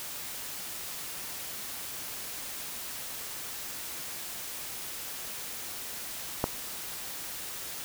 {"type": "click", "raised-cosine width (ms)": 1, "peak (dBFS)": -11, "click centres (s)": 6.441, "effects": ["white hiss -39 dBFS RMS until 7.84 s"]}